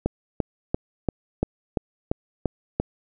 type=click train; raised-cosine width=2 ms; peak=-8 dBFS; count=9; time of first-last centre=0.06-2.8 s; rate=2.92 Hz; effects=none